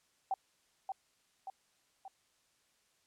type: tone with echo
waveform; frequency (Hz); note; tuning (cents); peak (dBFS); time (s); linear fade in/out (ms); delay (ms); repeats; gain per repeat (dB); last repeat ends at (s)
sine; 773; G5; -24; -30; 0.31-0.34; 2; 580; 3; -5; 2.08
effects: white hiss -73 dBFS RMS until 3.06 s + low-pass 9000 Hz 12 dB/octave